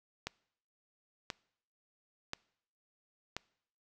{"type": "click train", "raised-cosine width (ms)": 0.2, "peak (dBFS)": -19, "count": 4, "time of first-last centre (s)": [0.27, 3.366], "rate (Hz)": 0.969, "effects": ["noise-tail reverb RT60 0.7 s tail -24 dB re dry"]}